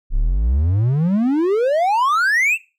triangle exponential sweep, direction up, 30.15 to 2776 Hz, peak -12 dBFS, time 0.1-2.58 s, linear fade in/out 50 ms, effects noise-tail reverb RT60 0.3 s tail -20 dB re dry

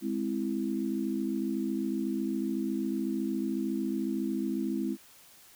sine chord, Ab augmented, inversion none, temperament equal, 207.7 / 261.6 / 329.6 Hz, Ab3 / C4 / E4, 0 / 0 / 0 cents, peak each -33 dBFS, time 0.01-4.97 s, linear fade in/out 50 ms, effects white hiss -56 dBFS RMS until 5.55 s

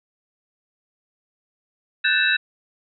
sine tone cluster, 1493 / 1574 / 1760 / 2640 / 3848 Hz, F#6 / G6 / A6 / E7 / B7, +15 / +7 / 0 / +2 / -46 cents, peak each -23 dBFS, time 2.04-2.37 s, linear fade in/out 10 ms, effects none

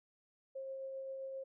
sine tone with tremolo, 535 Hz, C5, 38 cents sharp, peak -40 dBFS, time 0.55-1.44 s, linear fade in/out 10 ms, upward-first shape triangle, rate 7.6 Hz, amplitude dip 25%, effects none

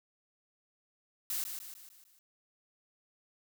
blue noise with echo, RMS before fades -35 dBFS, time 1.3-1.44 s, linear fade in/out 2 ms, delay 150 ms, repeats 5, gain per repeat -6 dB, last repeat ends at 2.19 s, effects none

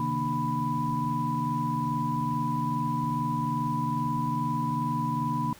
sine tone cluster, 133.4 / 155.8 / 234 / 298.6 / 991 Hz, C3 / D#3 / A#3 / D4 / B5, +34 / +3 / +7 / +29 / +6 cents, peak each -33 / -33 / -32 / -36 / -29 dBFS, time 0-5.53 s, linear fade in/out 2 ms, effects pink hiss -51 dBFS RMS until 5.59 s

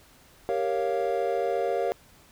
triangle chord, G half-diminished seventh, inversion none, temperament equal, 392 / 466.2 / 554.4 / 698.5 Hz, G4 / Bb4 / Db5 / F5, 0 / 0 / 0 / 0 cents, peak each -29 / -27 / -28 / -28 dBFS, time 0.49-1.92 s, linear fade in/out 0 ms, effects pink hiss -56 dBFS RMS until 2.31 s

